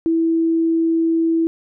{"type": "tone", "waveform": "sine", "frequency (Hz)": 328.4, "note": "E4", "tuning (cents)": -6, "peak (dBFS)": -14, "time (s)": [0.06, 1.47], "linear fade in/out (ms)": 0, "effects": []}